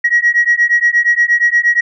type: beating tone pair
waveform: sine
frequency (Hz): 1900 / 1908.5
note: A#6 / A#6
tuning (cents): +33 / +40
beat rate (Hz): 8.5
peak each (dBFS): -11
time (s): 0.04-1.81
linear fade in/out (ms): 10
effects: tanh soft clip ceiling -3 dBFS